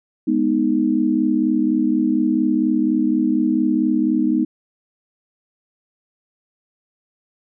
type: chord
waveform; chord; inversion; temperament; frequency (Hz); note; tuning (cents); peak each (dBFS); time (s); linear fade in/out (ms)
sine; G# minor; none; equal; 207.7 / 246.9 / 311.1; G#3 / B3 / D#4; 0 / 0 / 0; -22 / -19 / -18; 0.27-4.45; 10
effects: none